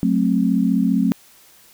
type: chord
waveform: sine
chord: F# diminished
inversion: none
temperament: equal with one note detuned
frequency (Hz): 185 / 220 / 265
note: F#3 / A3 / C4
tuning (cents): 0 / 0 / +22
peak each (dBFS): -19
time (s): 0.03-1.12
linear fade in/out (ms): 0
effects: white hiss -50 dBFS RMS until 1.73 s